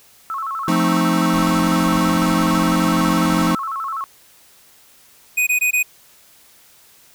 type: tone with vibrato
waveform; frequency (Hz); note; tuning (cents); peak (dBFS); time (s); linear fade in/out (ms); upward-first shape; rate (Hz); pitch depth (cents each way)
sine; 1201; D6; +38; -22; 0.3-4.04; 0; square; 12; 160
type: chord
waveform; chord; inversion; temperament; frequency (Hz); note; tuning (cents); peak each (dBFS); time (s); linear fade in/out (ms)
square; F dominant seventh; none; equal; 174.61 / 220 / 261.6 / 311.1; F3 / A3 / C4 / Eb4; 0 / 0 / 0 / 0; -20 / -23 / -24 / -21; 0.68-3.55; 2
type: low-pass noise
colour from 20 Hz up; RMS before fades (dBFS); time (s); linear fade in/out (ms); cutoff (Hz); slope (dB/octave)
pink; -32; 1.33-3.52; 5; 11000; 12
type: tone bursts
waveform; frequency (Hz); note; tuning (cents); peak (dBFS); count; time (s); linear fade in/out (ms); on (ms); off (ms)
square; 2489; D#7; 0; -15; 4; 5.37-5.83; 10; 100; 20
effects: white hiss -50 dBFS RMS until 7.14 s